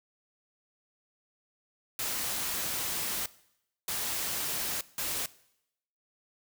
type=noise bursts at uneven times; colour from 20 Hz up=white; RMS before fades=-33 dBFS; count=3; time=1.99-3.26 / 3.88-4.81 / 4.98-5.26 s; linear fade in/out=2 ms; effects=noise-tail reverb RT60 0.8 s tail -20 dB re dry